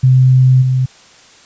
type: tone with level steps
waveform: sine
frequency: 129.2 Hz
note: C3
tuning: 21 cents flat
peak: -5 / -10 dBFS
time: 0.03-0.86 s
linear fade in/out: 10 ms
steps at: 0.61 s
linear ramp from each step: 20 ms
effects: white hiss -43 dBFS RMS until 1.45 s + resampled to 16000 Hz